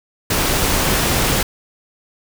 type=noise; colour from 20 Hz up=pink; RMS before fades=-17 dBFS; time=0.3-1.43 s; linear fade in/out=5 ms; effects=none